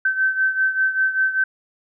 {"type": "beating tone pair", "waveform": "sine", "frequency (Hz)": [1540, 1545.1], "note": ["G6", "G6"], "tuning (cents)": [-31, -25], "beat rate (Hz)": 5.1, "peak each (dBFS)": [-18, -23], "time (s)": [0.05, 1.44], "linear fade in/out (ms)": 5, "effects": []}